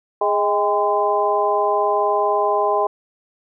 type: tone cluster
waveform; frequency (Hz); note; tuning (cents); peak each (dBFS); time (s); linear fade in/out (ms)
sine; 414.7 / 629 / 805 / 1026; G#4 / D#5 / G5 / C6; -3 / +19 / +46 / -34; -21; 0.21-2.87; 5
effects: none